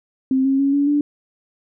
sine tone with pitch steps, 263.3 / 270.1 / 277 / 284.2 / 291.5 Hz, C4 / C#4 / C#4 / C#4 / D4, +11 / -45 / -1 / +43 / -13 cents, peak -14 dBFS, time 0.31-1.01 s, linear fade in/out 2 ms, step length 140 ms, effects none

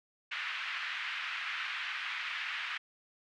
white band-pass noise, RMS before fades -38 dBFS, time 0.31-2.78 s, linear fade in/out 10 ms, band 1300 to 2800 Hz, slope 24 dB/octave, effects none

